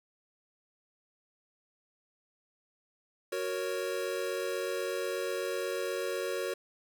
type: chord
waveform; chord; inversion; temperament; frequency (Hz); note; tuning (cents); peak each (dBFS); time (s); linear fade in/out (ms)
square; F# major; none; equal; 370 / 466.2 / 554.4; F#4 / A#4 / C#5; 0 / 0 / 0; -37 / -37 / -37; 3.32-6.54; 5
effects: none